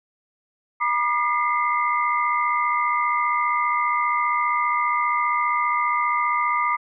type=tone cluster; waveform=sine; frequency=966 / 1205 / 2043 / 2118 Hz; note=B5 / D6 / C7 / C7; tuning=-39 / +44 / -42 / +21 cents; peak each=-25 / -21 / -28 / -29 dBFS; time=0.8-6.77 s; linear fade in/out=20 ms; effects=none